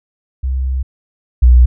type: tone pair in turn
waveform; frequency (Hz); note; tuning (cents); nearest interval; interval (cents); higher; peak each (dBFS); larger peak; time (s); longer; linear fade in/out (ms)
sine; 65.2 / 61.34; C2 / B1; -5 / -11; minor second; 106; first; -14 / -3; second; 0.43-0.83 / 1.42-1.66; first; 10
effects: none